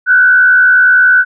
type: tone with frequency modulation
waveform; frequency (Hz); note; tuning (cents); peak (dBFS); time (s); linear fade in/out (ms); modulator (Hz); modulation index
sine; 1500; F#6; +23; -4; 0.06-1.25; 50; 70.7; 0.64
effects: none